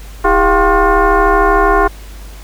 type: tone with frequency modulation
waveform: sine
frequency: 329.6 Hz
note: E4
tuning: in tune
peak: -7 dBFS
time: 0.24-1.88 s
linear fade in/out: 10 ms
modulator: 366 Hz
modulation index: 3
effects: added 50 Hz sine -29 dBFS peak until 2.43 s + pink hiss -39 dBFS RMS until 2.43 s